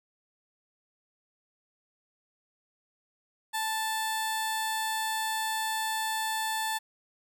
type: tone with notch filter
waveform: 15% pulse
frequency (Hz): 880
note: A5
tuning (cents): 0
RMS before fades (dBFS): -31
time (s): 3.53-6.79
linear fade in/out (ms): 20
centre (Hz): 2400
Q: 1.5
effects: none